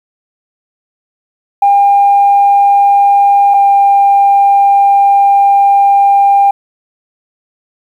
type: tone pair in turn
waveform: sine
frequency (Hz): 803 / 798.4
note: G5 / G5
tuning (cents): +41 / +32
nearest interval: unison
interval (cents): 9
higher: first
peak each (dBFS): -3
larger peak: neither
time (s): 1.62-3.54 / 3.54-6.51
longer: second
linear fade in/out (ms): 5
effects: tanh soft clip ceiling 0 dBFS + 7-bit